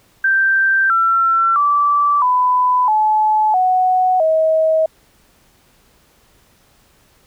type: tone with pitch steps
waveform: sine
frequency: 1568 / 1349.3 / 1161.2 / 999.3 / 859.9 / 740 / 636.8 Hz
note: G6 / E6 / D6 / B5 / A5 / F#5 / D#5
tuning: 0 / +40 / -20 / +20 / -40 / 0 / +40 cents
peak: -11 dBFS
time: 0.24-4.86 s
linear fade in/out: 5 ms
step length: 660 ms
effects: pink hiss -54 dBFS RMS until 7.26 s